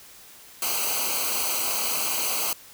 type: noise with comb filter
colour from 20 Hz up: white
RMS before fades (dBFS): -26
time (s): 0.62-2.53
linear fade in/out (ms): 2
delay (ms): 0.56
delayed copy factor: -0.85
effects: white hiss -48 dBFS RMS until 2.73 s